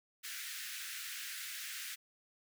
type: high-pass noise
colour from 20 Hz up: pink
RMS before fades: -44 dBFS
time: 0.23-1.96 s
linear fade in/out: 20 ms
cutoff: 1500 Hz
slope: 48 dB/octave
effects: none